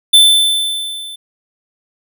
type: tone with level ramp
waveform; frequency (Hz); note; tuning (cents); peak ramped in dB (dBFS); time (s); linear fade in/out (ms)
square; 3530; A7; +5; -3 to -28; 0.13-1.16; 10
effects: none